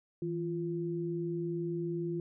sine tone pair together, 162.9 / 345.4 Hz, E3 / F4, -20 / -19 cents, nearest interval octave + minor second, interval 1301 cents, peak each -36 / -34 dBFS, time 0.22-2.2 s, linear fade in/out 2 ms, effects none

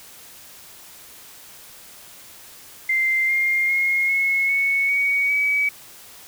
sine tone with pitch steps, 2088 / 2118 / 2149 / 2180 / 2212 / 2244 / 2277 Hz, C7 / C7 / C7 / C#7 / C#7 / C#7 / C#7, -4 / +21 / +46 / -29 / -4 / +21 / +46 cents, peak -17 dBFS, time 2.89-5.69 s, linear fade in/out 5 ms, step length 400 ms, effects white hiss -44 dBFS RMS until 6.27 s

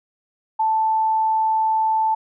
sine tone, 880 Hz, A5, in tune, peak -16 dBFS, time 0.59-2.15 s, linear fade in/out 10 ms, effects none

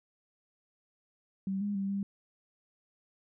sine tone with pitch steps, 192.9 / 204.3 / 195.9 / 198.4 Hz, G3 / G#3 / G3 / G3, -28 / -28 / -1 / +21 cents, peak -30 dBFS, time 1.47-2.03 s, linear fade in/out 2 ms, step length 140 ms, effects none

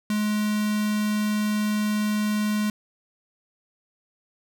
square tone with notch filter, 210.9 Hz, G#3, 27 cents sharp, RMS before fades -24 dBFS, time 0.1-2.7 s, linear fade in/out 2 ms, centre 690 Hz, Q 1.6, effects none

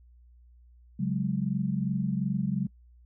sine chord, C# suspended fourth, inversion none, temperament equal, 138.59 / 185 / 207.7 Hz, C#3 / F#3 / G#3, 0 / 0 / 0 cents, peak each -31 / -29 / -31 dBFS, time 0.99-2.67 s, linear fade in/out 10 ms, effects noise-tail reverb RT60 0.1 s tail -26 dB re dry + added 60 Hz sine -53 dBFS peak until 3.05 s

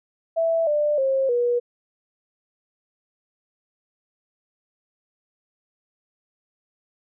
sine tone with pitch steps, 659.3 / 594.2 / 535.5 / 482.6 Hz, E5 / D5 / C5 / B4, 0 / +20 / +40 / -40 cents, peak -18 dBFS, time 0.36-1.6 s, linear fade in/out 20 ms, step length 310 ms, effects none

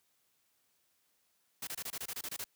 white noise bursts, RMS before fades -40 dBFS, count 11, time 1.62-2.442 s, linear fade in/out 5 ms, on 52 ms, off 25 ms, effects white hiss -75 dBFS RMS until 2.55 s + high-pass 60 Hz 12 dB/octave

